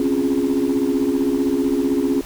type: chord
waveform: sine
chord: Db major seventh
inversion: third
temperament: equal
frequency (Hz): 261.6 / 277.2 / 349.2 / 415.3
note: C4 / Db4 / F4 / Ab4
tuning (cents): 0 / 0 / 0 / 0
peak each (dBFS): -21 / -18 / -22 / -23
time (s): 0-2.21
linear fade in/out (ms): 2
effects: tanh soft clip ceiling -11 dBFS + pink hiss -38 dBFS RMS until 2.25 s